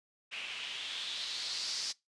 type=noise with low-pass filter sweep; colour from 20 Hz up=blue; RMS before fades=-39 dBFS; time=0.31-1.93 s; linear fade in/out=20 ms; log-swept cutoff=2600 to 5200 Hz; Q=3.7; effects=noise-tail reverb RT60 0.2 s tail -22 dB re dry + resampled to 22050 Hz